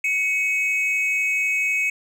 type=tone pair together; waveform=triangle; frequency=2224 / 2548 Hz; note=C#7 / D#7; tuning=+5 / +41 cents; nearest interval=major second; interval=236 cents; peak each=-21 / -20 dBFS; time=0.04-1.9 s; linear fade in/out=5 ms; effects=none